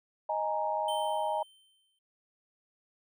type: chord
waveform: sine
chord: D# suspended fourth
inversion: none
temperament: equal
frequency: 622.3 / 830.6 / 932.3 Hz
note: D#5 / G#5 / A#5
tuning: 0 / 0 / 0 cents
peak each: -33 dBFS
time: 0.29-1.43 s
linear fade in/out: 5 ms
type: tone with exponential decay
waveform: square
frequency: 3100 Hz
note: G7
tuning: 20 cents flat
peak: -36 dBFS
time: 0.88-1.99 s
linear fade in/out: 5 ms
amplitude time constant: 240 ms
effects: none